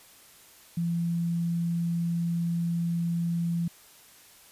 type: tone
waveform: sine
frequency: 169.8 Hz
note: F3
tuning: 48 cents flat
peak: -25 dBFS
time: 0.77-3.68 s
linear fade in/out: 5 ms
effects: white hiss -54 dBFS RMS until 4.51 s + resampled to 32000 Hz